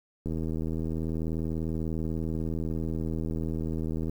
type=click train; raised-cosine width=3 ms; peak=-20 dBFS; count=309; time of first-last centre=0.26-4.096 s; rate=80.3 Hz; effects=9-bit